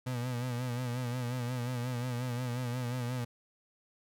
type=tone with vibrato; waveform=35% pulse; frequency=123.47 Hz; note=B2; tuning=in tune; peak=-31 dBFS; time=0.06-3.25 s; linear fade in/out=10 ms; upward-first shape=sine; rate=5.6 Hz; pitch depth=64 cents each way; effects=none